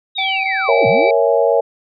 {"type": "linear two-way sweep", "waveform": "sine", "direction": "down then up", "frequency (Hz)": [3843, 105.2, 462], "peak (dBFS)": -20, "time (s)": [0.15, 1.12], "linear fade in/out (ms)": 20, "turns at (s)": 0.87}
{"type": "harmonic tone", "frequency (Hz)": 770, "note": "G5", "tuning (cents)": -31, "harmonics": [1, 3, 5, 6], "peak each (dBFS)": [-21, -19, -34, -37], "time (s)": [0.18, 1.11], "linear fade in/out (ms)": 5}
{"type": "chord", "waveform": "sine", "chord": "A# half-diminished seventh", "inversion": "none", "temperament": "equal", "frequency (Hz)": [466.2, 554.4, 659.3, 830.6], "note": ["A#4", "C#5", "E5", "G#5"], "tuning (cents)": [0, 0, 0, 0], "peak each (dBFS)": [-15, -15, -17, -21], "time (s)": [0.68, 1.61], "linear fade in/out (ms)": 10}
{"effects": []}